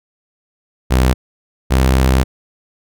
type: tone pair in turn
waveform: sawtooth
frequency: 63.7 / 65.11 Hz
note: C2 / C2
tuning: -46 / -8 cents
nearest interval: unison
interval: 38 cents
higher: second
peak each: -6 dBFS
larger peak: neither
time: 0.9-1.14 / 1.7-2.24 s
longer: second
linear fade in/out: 20 ms
effects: none